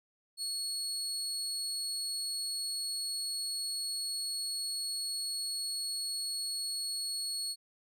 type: tone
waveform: 30% pulse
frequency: 4354 Hz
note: C#8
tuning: 32 cents flat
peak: -31 dBFS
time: 0.37-7.56 s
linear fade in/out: 50 ms
effects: none